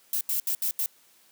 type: noise bursts at uneven times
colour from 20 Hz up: violet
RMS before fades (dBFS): -27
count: 5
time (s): 0.13-0.21 / 0.29-0.4 / 0.47-0.55 / 0.62-0.71 / 0.79-0.86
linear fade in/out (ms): 2
effects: white hiss -60 dBFS RMS until 1.31 s + high-pass 150 Hz 12 dB/octave